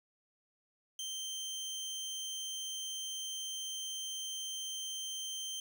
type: tone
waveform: 25% pulse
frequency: 3131 Hz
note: G7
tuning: 3 cents flat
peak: -35 dBFS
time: 0.99-5.6 s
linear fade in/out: 2 ms
effects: none